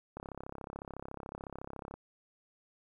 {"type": "click train", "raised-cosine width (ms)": 1, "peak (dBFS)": -28, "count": 61, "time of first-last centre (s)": [0.17, 1.94], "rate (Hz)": 33.9, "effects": ["11-bit"]}